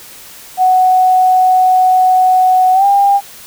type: tone with pitch glide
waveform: sine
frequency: 742 to 799.9 Hz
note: F#5 to G5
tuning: +5 to +35 cents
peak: -6 dBFS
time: 0.57-3.21 s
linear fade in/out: 50 ms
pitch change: +130 cents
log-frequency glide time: 2.73-2.85 s
effects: white hiss -35 dBFS RMS until 3.46 s